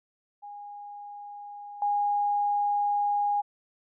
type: tone with level steps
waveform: sine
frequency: 820 Hz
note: G#5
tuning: 22 cents flat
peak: -39 / -23 dBFS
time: 0.42-3.42 s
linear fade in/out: 20 ms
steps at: 1.82 s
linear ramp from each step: 2 ms
effects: none